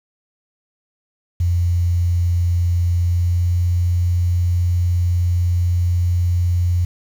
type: tone with pitch glide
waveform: sine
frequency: 87.2 to 88.06 Hz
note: F2 to F2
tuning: -2 to +15 cents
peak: -14 dBFS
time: 1.4-6.85 s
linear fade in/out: 5 ms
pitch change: +17 cents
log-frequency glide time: 3.02-3.55 s
effects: 7-bit